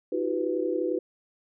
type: tone cluster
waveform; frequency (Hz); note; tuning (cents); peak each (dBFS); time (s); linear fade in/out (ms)
sine; 316.9 / 354.4 / 385.8 / 495.3; D#4 / F4 / G4 / B4; +32 / +25 / -28 / +5; -31 / -30 / -31 / -30; 0.12-0.99; 5
effects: none